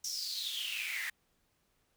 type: noise with high-pass filter sweep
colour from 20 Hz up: pink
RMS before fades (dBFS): -38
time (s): 0.04-1.1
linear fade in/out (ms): 5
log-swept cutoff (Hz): 5900 to 1800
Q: 8.6
effects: pink hiss -75 dBFS RMS until 1.96 s